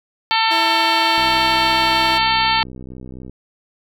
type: harmonic tone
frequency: 447.2 Hz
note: A4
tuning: 28 cents sharp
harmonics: 2 / 3 / 4 / 5 / 6 / 7 / 8 / 9 / 10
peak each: -17 / -24 / -25 / -24 / -25 / -23 / -27 / -28 / -24 dBFS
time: 0.31-2.63 s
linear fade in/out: 0 ms
type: tone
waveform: 15% pulse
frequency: 329.6 Hz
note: E4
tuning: in tune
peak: -17 dBFS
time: 0.5-2.19 s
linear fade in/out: 20 ms
type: click train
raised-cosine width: 3 ms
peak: -22 dBFS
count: 136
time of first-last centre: 1.18-3.296 s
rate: 63.8 Hz
effects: none